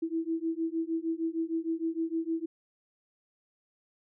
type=beating tone pair; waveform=sine; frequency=324.2 / 330.7 Hz; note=E4 / E4; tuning=-29 / +6 cents; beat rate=6.5 Hz; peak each=-32 / -32 dBFS; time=0.02-2.46 s; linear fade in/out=10 ms; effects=none